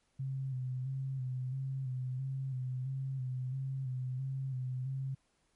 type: tone with vibrato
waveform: sine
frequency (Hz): 130.81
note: C3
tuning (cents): 0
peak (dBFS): -34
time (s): 0.19-5.15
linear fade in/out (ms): 10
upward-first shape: square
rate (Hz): 1.5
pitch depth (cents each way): 41
effects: pink hiss -75 dBFS RMS until 5.55 s + MP3 48 kbps